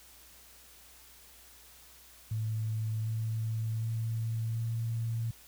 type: tone with pitch steps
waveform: sine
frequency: 110 / 111.54 / 113.09 / 114.67 Hz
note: A2 / A2 / A2 / A#2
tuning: 0 / +24 / +48 / -28 cents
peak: -30 dBFS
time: 2.31-5.31 s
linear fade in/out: 5 ms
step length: 750 ms
effects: added 60 Hz sine -63 dBFS peak until 5.47 s + white hiss -56 dBFS RMS until 5.47 s